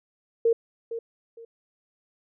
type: tone with echo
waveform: sine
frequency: 460 Hz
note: A#4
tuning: 23 cents flat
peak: -17 dBFS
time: 0.45-0.53 s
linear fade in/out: 5 ms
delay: 460 ms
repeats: 2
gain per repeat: -12 dB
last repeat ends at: 1.45 s
effects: none